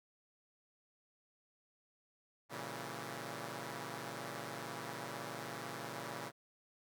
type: chord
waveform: 5% pulse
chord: A# diminished seventh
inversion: none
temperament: equal with one note detuned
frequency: 116.54 / 138.59 / 164.81 / 193.86 Hz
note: A#2 / C#3 / E3 / G3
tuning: 0 / 0 / 0 / -19 cents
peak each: -36 / -36 / -37 / -40 dBFS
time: 2.49-6.32 s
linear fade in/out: 50 ms
effects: none